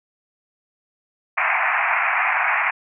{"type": "band-pass noise", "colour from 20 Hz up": "white", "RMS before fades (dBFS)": -20, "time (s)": [1.37, 2.71], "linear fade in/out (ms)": 10, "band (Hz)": [670, 2500], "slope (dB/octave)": 96, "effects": []}